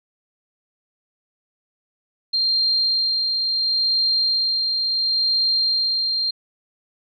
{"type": "tone with tremolo", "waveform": "sine", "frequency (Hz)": 4186, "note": "C8", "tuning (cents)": 0, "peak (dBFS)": -16, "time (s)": [2.33, 6.31], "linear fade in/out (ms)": 10, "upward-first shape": "sine", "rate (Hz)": 0.72, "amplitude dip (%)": 30, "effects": []}